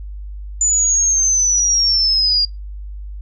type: linear sweep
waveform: sine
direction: down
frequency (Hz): 7040 to 4791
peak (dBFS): -12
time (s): 0.61-2.45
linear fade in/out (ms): 2
effects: noise-tail reverb RT60 0.2 s tail -26 dB re dry + added 50 Hz sine -27 dBFS peak until 3.21 s